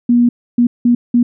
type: tone bursts at uneven times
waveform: sine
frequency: 240.3 Hz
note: B3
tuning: 47 cents flat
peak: -7 dBFS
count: 4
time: 0.09-0.29 / 0.58-0.67 / 0.85-0.95 / 1.14-1.23 s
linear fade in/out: 5 ms
effects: none